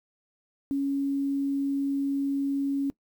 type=tone with quantisation; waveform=sine; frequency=277.6 Hz; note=C#4; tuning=3 cents sharp; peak=-24 dBFS; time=0.71-2.9 s; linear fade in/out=0 ms; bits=9; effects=noise-tail reverb RT60 0.1 s tail -21 dB re dry